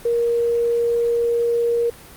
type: tone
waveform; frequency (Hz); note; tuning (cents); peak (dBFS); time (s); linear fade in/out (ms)
sine; 470.4; A#4; +16; -16; 0.05-1.9; 5
effects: pink hiss -42 dBFS RMS until 2.16 s + Opus 32 kbps